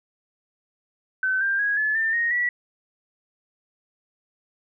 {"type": "tone with pitch steps", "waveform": "sine", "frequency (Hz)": [1525, 1587.9, 1653.4, 1721.7, 1792.7, 1866.7, 1943.7], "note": ["G6", "G6", "G#6", "A6", "A6", "A#6", "B6"], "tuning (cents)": [-48, 22, -8, -38, 32, 2, -28], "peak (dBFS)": -20, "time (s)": [1.23, 2.49], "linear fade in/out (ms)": 2, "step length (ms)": 180, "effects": []}